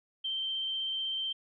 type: tone with vibrato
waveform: sine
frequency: 3126 Hz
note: G7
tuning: 6 cents flat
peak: -31 dBFS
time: 0.24-1.33 s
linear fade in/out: 10 ms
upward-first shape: sine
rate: 16 Hz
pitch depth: 10 cents each way
effects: none